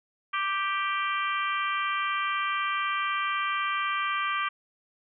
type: harmonic tone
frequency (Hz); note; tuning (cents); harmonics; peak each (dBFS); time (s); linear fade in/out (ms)
392; G4; 0; 3 / 4 / 5 / 6 / 7 / 8; -28 / -34 / -36 / -34 / -40 / -38; 0.33-4.49; 10
effects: none